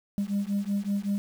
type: beating tone pair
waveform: sine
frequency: 198.5 / 203.8 Hz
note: G3 / G#3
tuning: +22 / -32 cents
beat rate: 5.3 Hz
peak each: -27 dBFS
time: 0.18-1.18 s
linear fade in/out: 0 ms
effects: tanh soft clip ceiling -22 dBFS + 8-bit